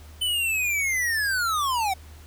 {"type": "linear sweep", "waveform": "square", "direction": "down", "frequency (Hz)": [3041, 734], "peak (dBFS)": -23, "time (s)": [0.21, 1.94], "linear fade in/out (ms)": 10, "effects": ["added 76 Hz sine -43 dBFS peak until 2.26 s", "pink hiss -52 dBFS RMS until 2.26 s"]}